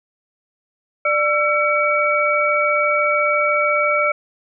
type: tone cluster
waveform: sine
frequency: 593 / 1343 / 2269 Hz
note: D5 / E6 / C#7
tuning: +17 / +32 / +40 cents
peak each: -19 dBFS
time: 1.05-4.12 s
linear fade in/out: 5 ms
effects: none